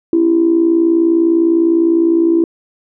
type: tone with amplitude modulation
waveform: sine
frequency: 333.4 Hz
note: E4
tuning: 20 cents sharp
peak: -5 dBFS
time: 0.13-2.44 s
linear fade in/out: 2 ms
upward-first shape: sine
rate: 59.9 Hz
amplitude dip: 65%
effects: tanh soft clip ceiling -1 dBFS